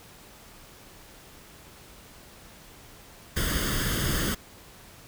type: noise with comb filter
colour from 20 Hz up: pink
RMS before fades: -27 dBFS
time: 3.36-4.35 s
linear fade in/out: 10 ms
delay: 0.61 ms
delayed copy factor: +0.7
effects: pink hiss -50 dBFS RMS until 5.07 s